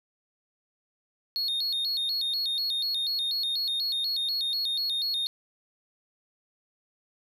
triangle tone with vibrato, 3994 Hz, B7, 19 cents sharp, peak -25 dBFS, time 1.36-5.27 s, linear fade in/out 0 ms, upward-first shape square, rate 4.1 Hz, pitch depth 140 cents each way, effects none

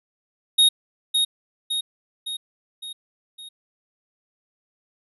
square tone with echo, 3737 Hz, A#7, 4 cents sharp, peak -13 dBFS, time 0.58-0.69 s, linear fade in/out 10 ms, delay 560 ms, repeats 5, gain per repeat -5 dB, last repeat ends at 3.49 s, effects resampled to 32000 Hz

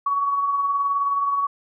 sine tone with tremolo, 1124 Hz, C#6, 24 cents sharp, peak -17 dBFS, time 0.06-1.47 s, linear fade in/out 5 ms, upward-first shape triangle, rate 19 Hz, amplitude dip 45%, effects none

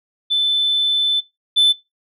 sine tone pair in turn, 3520 / 3520 Hz, A7 / A7, 0 / 0 cents, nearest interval unison, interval 0 cents, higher neither, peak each -13 / -7 dBFS, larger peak second, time 0.3-1.21 / 1.56-1.73 s, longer first, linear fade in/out 20 ms, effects noise-tail reverb RT60 0.2 s tail -20 dB re dry + tanh soft clip ceiling -9 dBFS

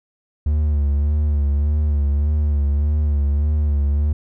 triangle tone with vibrato, 73.2 Hz, D2, 5 cents flat, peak -13 dBFS, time 0.46-4.13 s, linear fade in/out 5 ms, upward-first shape sine, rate 1.7 Hz, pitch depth 54 cents each way, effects none

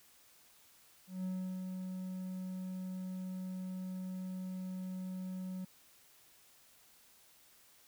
triangle tone with ADSR envelope, 185.5 Hz, F#3, 5 cents sharp, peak -33 dBFS, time 1.07-5.65 s, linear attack 170 ms, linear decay 360 ms, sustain -4 dB, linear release 6 ms, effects white hiss -64 dBFS RMS until 7.87 s

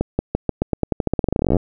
accelerating click train, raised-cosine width 2 ms, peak -4 dBFS, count 27, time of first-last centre 0.01-1.567 s, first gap 180 ms, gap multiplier 0.89, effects none

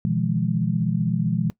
sine chord, F half-diminished seventh, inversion second, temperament equal with one note detuned, 123.47 / 155.56 / 171.12 / 207.7 Hz, Cb3 / Eb3 / F3 / Ab3, 0 / 0 / -35 / 0 cents, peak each -26 / -27 / -23 / -26 dBFS, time 0.05-1.5 s, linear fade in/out 0 ms, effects noise-tail reverb RT60 0.1 s tail -20 dB re dry

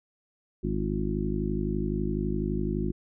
harmonic tone with a mistuned harmonic, 51.91 Hz, G#1, in tune, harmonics 1 / 2 / 3 / 4 / 5 / 6 / 7, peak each -32 / -38 / -33 / -32 / -36 / -37 / -33 dBFS, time 0.63-2.92 s, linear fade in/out 10 ms, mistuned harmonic 7, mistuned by -34 cents, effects none

